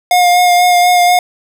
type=tone with vibrato; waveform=square; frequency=713 Hz; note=F5; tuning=36 cents sharp; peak=-7 dBFS; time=0.11-1.19 s; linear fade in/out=2 ms; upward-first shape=sine; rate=4.1 Hz; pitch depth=18 cents each way; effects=none